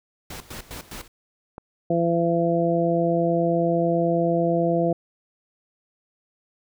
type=noise with tremolo; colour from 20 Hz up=pink; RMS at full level=-36 dBFS; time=0.3-1.08 s; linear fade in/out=5 ms; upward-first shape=square; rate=4.9 Hz; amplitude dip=80%
type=click; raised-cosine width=1 ms; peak=-22 dBFS; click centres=1.581 s
type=harmonic tone; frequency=169.2 Hz; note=E3; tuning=45 cents sharp; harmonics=1 / 2 / 3 / 4; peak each=-24 / -24 / -24 / -24 dBFS; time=1.9-4.93 s; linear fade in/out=5 ms
effects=none